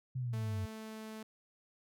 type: linear sweep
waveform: sine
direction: down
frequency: 130.81 to 92.5 Hz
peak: -34 dBFS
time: 0.15-0.66 s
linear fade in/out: 10 ms
type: tone with pitch glide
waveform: sawtooth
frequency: 220 to 218.6 Hz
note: A3 to A3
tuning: 0 to -11 cents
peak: -40 dBFS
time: 0.33-1.23 s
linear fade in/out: 5 ms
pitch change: -11 cents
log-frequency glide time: 0.6-1.05 s
effects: none